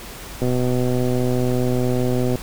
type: click train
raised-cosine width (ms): 2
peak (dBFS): -9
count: 243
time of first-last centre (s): 0.42-2.356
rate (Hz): 125
effects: added 50 Hz sine -42 dBFS peak until 2.42 s + pink hiss -36 dBFS RMS until 2.42 s